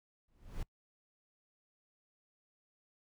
brown noise with exponential growth, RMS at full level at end -35 dBFS, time 0.28-0.63 s, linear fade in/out 5 ms, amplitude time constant 75 ms, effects noise-tail reverb RT60 0.1 s tail -24 dB re dry

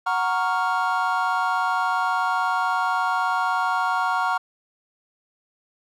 triangle chord, Gb major seventh, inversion none, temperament equal, 740 / 932.3 / 1108.7 / 1396.9 Hz, Gb5 / Bb5 / Db6 / F6, 0 / 0 / 0 / 0 cents, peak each -24 dBFS, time 0.06-4.38 s, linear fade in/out 10 ms, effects none

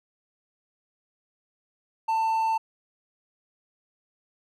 triangle tone, 892 Hz, A5, 23 cents sharp, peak -20 dBFS, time 2.08-2.58 s, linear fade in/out 10 ms, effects none

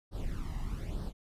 brown noise with flanger, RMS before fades -36 dBFS, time 0.11-1.13 s, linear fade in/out 50 ms, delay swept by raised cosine 0.21 to 1.04 ms, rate 1.1 Hz, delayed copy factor +0.75, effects resampled to 32000 Hz

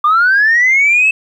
sine linear sweep, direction up, 1174.7 to 2637 Hz, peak -6 dBFS, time 0.04-1.11 s, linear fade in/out 5 ms, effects tanh soft clip ceiling -4 dBFS + 8-bit

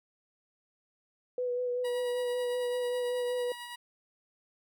sine tone with vibrato, 493.9 Hz, B4, in tune, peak -29 dBFS, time 1.38-3.52 s, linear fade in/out 2 ms, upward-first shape sine, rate 5.2 Hz, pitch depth 20 cents each way
15% pulse tone with tremolo, 963 Hz, B5, 44 cents flat, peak -33 dBFS, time 1.84-3.76 s, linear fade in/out 10 ms, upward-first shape sine, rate 9.1 Hz, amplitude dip 35%
effects none

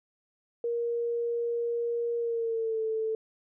sine tone with pitch glide, 470.5 to 441.5 Hz, A#4 to A4, +16 to +6 cents, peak -27 dBFS, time 0.64-3.15 s, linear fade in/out 2 ms, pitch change -110 cents, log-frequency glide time 2.18-2.82 s, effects none

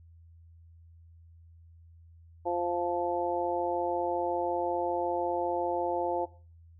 harmonic tone, 174.61 Hz, F3, in tune, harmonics 2 / 3 / 4 / 5, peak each -33 / -33 / -33 / -33 dBFS, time 2.45-6.26 s, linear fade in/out 20 ms, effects noise-tail reverb RT60 0.4 s tail -18 dB re dry + added 83 Hz sine -52 dBFS peak until 6.79 s

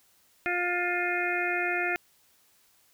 harmonic tone, 353.3 Hz, F4, 20 cents sharp, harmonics 1 / 2 / 4 / 5 / 6 / 7, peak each -33 / -33 / -33 / -33 / -33 / -33 dBFS, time 0.46-1.96 s, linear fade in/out 0 ms, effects white hiss -64 dBFS RMS until 2.93 s

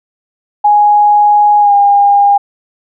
sine tone with pitch glide, 830.6 to 808.4 Hz, G#5 to G#5, 0 to -47 cents, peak -4 dBFS, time 0.64-2.38 s, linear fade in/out 10 ms, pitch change -47 cents, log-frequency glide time 1.6-1.73 s, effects none

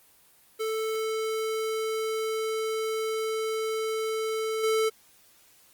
square tone with level steps, 440 Hz, A4, in tune, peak -28 / -23 dBFS, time 0.59-4.9 s, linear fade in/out 20 ms, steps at 4.63 s, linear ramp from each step 10 ms, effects white hiss -59 dBFS RMS until 5.73 s + Opus 24 kbps

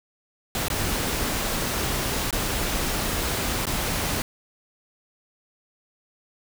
pink noise with dropouts, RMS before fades -26 dBFS, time 0.55-4.22 s, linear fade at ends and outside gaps 1 ms, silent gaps 0.683-0.701 / 2.308-2.327 / 3.655-3.668 s, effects none

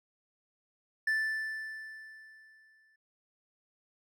triangle tone with exponential decay, 1760 Hz, A6, in tune, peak -24 dBFS, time 1.07-2.96 s, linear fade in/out 5 ms, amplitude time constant 410 ms, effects none

